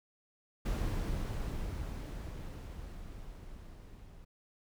brown noise with level ramp, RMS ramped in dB -32 to -53 dBFS, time 0.65-4.25 s, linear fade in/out 10 ms, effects none

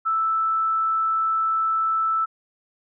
sine tone, 1318.5 Hz, E6, in tune, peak -19 dBFS, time 0.05-2.26 s, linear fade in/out 20 ms, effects none

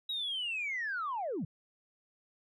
sine linear sweep, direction down, 3862 to 123.47 Hz, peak -32 dBFS, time 0.09-1.45 s, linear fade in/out 5 ms, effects tanh soft clip ceiling -29 dBFS

